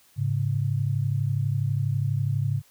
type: tone pair together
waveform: sine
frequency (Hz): 106 / 138.19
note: G#2 / C#3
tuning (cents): +36 / -5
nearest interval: perfect fourth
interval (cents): 459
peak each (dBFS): -25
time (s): 0.16-2.62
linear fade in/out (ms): 50
effects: white hiss -59 dBFS RMS until 2.7 s